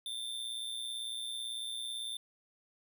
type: tone with amplitude modulation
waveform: square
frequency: 3563 Hz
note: A7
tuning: 21 cents sharp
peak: -35 dBFS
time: 0.06-2.17 s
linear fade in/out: 2 ms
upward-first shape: sine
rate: 118 Hz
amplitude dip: 65%
effects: none